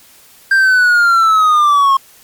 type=linear sweep; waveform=triangle; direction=down; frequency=1591 to 1073 Hz; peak=-5 dBFS; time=0.51-1.97 s; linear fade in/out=5 ms; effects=white hiss -44 dBFS RMS until 2.23 s + MP3 96 kbps